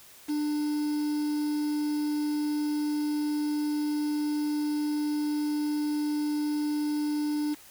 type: tone with quantisation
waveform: triangle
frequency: 298.1 Hz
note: D4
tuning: 26 cents sharp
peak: -24 dBFS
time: 0.28-7.55 s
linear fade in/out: 20 ms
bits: 7
effects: white hiss -52 dBFS RMS until 7.7 s